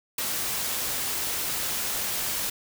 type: noise with ADSR envelope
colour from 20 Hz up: white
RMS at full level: -24 dBFS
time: 0.18-2.5 s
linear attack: 6 ms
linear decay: 3 ms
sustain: -5 dB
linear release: 5 ms
effects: none